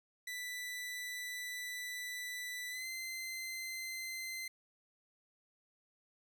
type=tone with pitch glide; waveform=sawtooth; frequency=1981 to 2069 Hz; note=B6 to C7; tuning=+5 to -20 cents; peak=-37 dBFS; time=0.27-4.48 s; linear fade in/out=5 ms; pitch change=+75 cents; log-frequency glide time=2.7-2.86 s; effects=none